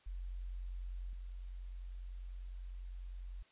sine tone with level steps, 45 Hz, F#1, 47 cents flat, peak -40 / -43 dBFS, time 0.06-3.43 s, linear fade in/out 10 ms, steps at 1.13 s, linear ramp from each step 2 ms, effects white hiss -68 dBFS RMS until 3.51 s + resampled to 8000 Hz

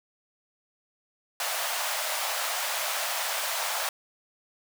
pink high-pass noise, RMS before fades -30 dBFS, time 1.4-3.89 s, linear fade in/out 2 ms, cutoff 590 Hz, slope 48 dB/octave, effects none

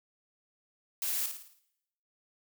blue noise with echo, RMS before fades -33 dBFS, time 1.02-1.26 s, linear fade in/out 2 ms, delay 55 ms, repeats 6, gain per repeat -6 dB, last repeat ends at 1.59 s, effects noise-tail reverb RT60 0.8 s tail -18 dB re dry

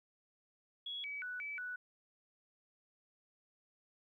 sine tone with pitch steps, 3348 / 2281 / 1482 / 2301 / 1480 Hz, G#7 / C#7 / F#6 / D7 / F#6, +13 / +49 / +2 / -36 / 0 cents, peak -40 dBFS, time 0.86-1.76 s, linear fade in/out 5 ms, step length 180 ms, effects 13-bit

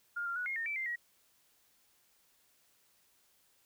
sine tone with pitch steps, 1412 / 1387 / 1468 / 2142 / 1831 / 2323 / 2089 / 1907 Hz, F6 / F6 / F#6 / C7 / A#6 / D7 / C7 / A#6, +19 / -12 / -14 / +40 / -32 / -20 / -3 / +39 cents, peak -34 dBFS, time 0.16-0.96 s, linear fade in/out 10 ms, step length 100 ms, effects white hiss -70 dBFS RMS until 3.65 s

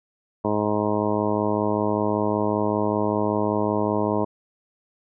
harmonic tone, 105.2 Hz, G#2, 23 cents sharp, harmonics 1 / 2 / 3 / 4 / 5 / 6 / 7 / 8 / 9 / 10, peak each -31 / -27 / -27 / -27 / -30 / -28 / -36 / -35 / -29 / -34 dBFS, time 0.44-4.25 s, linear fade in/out 10 ms, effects none

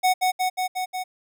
square tone with echo, 740 Hz, F#5, in tune, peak -17 dBFS, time 0.03-0.14 s, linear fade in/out 20 ms, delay 180 ms, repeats 5, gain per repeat -2 dB, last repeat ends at 1.04 s, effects none

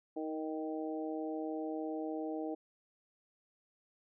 harmonic tone with a mistuned harmonic, 156.2 Hz, D#3, 7 cents sharp, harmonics 2 / 3 / 4 / 5, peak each -38 / -42 / -44 / -46 dBFS, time 0.16-2.55 s, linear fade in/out 10 ms, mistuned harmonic 2, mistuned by +17 cents, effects none

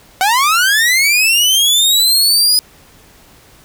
sawtooth linear sweep, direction up, 731 to 5010 Hz, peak -6 dBFS, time 0.21-2.59 s, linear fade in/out 0 ms, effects pink hiss -45 dBFS RMS until 3.64 s

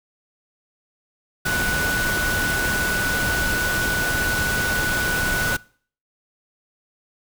sine tone in noise, 1480 Hz, F#6, in tune, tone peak -22 dBFS, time 1.45-5.57 s, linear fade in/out 10 ms, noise pink, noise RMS -25 dBFS, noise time 1.45-5.57 s, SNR 0 dB, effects noise-tail reverb RT60 0.5 s tail -23 dB re dry

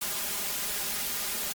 white noise with comb filter, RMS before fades -32 dBFS, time 0.01-1.53 s, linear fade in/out 10 ms, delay 4.9 ms, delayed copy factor +0.85, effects Opus 48 kbps

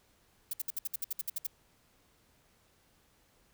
violet noise bursts, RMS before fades -34 dBFS, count 12, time 0.51-1.469 s, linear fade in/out 5 ms, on 24 ms, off 61 ms, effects pink hiss -68 dBFS RMS until 3.53 s

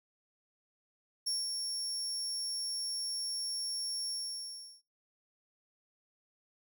30% pulse tone with ADSR envelope, 5490 Hz, F8, 31 cents flat, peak -27 dBFS, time 1.26-4.82 s, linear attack 13 ms, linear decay 190 ms, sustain -4 dB, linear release 720 ms, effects noise-tail reverb RT60 0.3 s tail -26 dB re dry

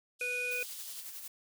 white band-pass noise, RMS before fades -49 dBFS, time 0.19-1.02 s, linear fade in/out 20 ms, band 2800 to 12000 Hz, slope 96 dB/octave
harmonic tone, 493.5 Hz, B4, 1 cent flat, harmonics 1 / 3 / 5, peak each -41 / -44 / -33 dBFS, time 0.21-0.63 s, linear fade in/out 2 ms
blue noise with tremolo, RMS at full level -43 dBFS, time 0.51-1.28 s, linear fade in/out 5 ms, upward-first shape sine, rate 11 Hz, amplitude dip 45%
effects none

